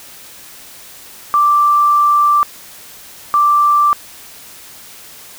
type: tone bursts at uneven times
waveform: sine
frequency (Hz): 1174.7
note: D6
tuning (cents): 0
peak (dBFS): -8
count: 2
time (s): 1.34-2.43 / 3.34-3.93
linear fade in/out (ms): 0
effects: white hiss -37 dBFS RMS until 5.38 s